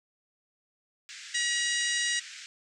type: band-pass noise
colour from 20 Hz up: pink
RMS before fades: -45 dBFS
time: 1.09-2.46 s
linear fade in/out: 0 ms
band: 1600 to 7900 Hz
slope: 48 dB/octave
type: harmonic tone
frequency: 958 Hz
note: A#5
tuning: 47 cents sharp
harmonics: 2 / 3 / 4 / 5 / 6 / 7 / 8 / 9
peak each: -30 / -34 / -34 / -38 / -35 / -38 / -40 / -39 dBFS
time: 1.34-2.2 s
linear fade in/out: 10 ms
effects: none